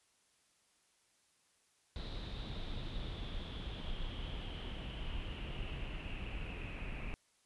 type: noise with low-pass filter sweep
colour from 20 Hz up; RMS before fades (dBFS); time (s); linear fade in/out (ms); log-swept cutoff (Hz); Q
brown; -42; 1.96-7.14; 0; 3900 to 2500; 8.1
effects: white hiss -73 dBFS RMS until 7.45 s + resampled to 24000 Hz